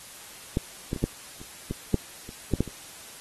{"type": "clicks", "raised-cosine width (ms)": 3, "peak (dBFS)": [-10, -14, -21, -7, -30, -17, -6, -28, -9, -9, -25], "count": 11, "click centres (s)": [0.571, 0.931, 0.962, 1.04, 1.415, 1.71, 1.943, 2.291, 2.537, 2.606, 2.677], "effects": ["white hiss -45 dBFS RMS until 3.2 s", "AAC 32 kbps"]}